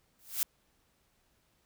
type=noise with exponential growth; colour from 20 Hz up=blue; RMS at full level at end=-27 dBFS; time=0.19-0.43 s; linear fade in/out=0 ms; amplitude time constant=51 ms; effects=pink hiss -72 dBFS RMS until 1.65 s